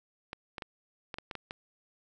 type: clicks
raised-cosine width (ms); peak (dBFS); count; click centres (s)
0.3; -22; 8; 0.331 / 0.582 / 0.622 / 1.142 / 1.185 / 1.312 / 1.353 / 1.509
effects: none